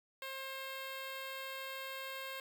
5% pulse tone with notch filter, 533 Hz, C5, 32 cents sharp, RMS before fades -44 dBFS, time 0.22-2.4 s, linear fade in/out 2 ms, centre 5900 Hz, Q 0.75, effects 11-bit

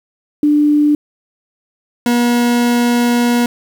sine / 40% pulse tone pair in turn, 296.1 / 240.2 Hz, D4 / B3, +14 / -48 cents, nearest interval major third, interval 362 cents, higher first, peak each -8 / -10 dBFS, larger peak first, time 0.43-0.95 / 2.06-3.46 s, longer second, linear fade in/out 2 ms, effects 7-bit

